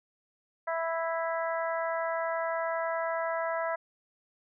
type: harmonic tone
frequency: 329.6 Hz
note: E4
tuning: in tune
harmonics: 2 / 3 / 4 / 5 / 6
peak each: -31 / -35 / -37 / -39 / -41 dBFS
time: 0.67-3.76 s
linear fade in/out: 10 ms
effects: none